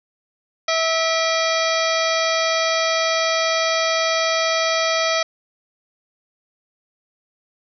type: harmonic tone with a mistuned harmonic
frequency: 651 Hz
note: E5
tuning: 22 cents flat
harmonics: 1 / 2 / 3 / 4 / 5 / 6 / 7 / 8 / 9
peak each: -21 / -24 / -26 / -27 / -28 / -29 / -29 / -30 / -31 dBFS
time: 0.68-5.23 s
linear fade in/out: 5 ms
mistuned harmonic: 4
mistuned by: -150 cents
effects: none